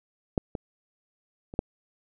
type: clicks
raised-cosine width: 2 ms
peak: -10 / -18 / -26 / -10 dBFS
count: 4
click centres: 0.378 / 0.552 / 1.539 / 1.591 s
effects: none